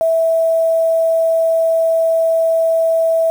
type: tone with quantisation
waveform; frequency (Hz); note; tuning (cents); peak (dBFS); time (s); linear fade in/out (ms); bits
sine; 655; E5; -11; -11; 0.01-3.3; 0; 6
effects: none